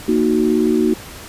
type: chord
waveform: sine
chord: D# minor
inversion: second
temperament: equal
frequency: 233.1 / 311.1 / 370 Hz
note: A#3 / D#4 / F#4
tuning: 0 / 0 / 0 cents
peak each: -17 dBFS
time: 0.08-0.94 s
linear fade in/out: 5 ms
effects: pink hiss -35 dBFS RMS until 1.28 s + resampled to 32000 Hz